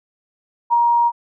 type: tone with ADSR envelope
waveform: sine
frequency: 945 Hz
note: A#5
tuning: 23 cents sharp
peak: -10 dBFS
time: 0.7-1.12 s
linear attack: 31 ms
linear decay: 11 ms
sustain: -2 dB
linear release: 51 ms
effects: none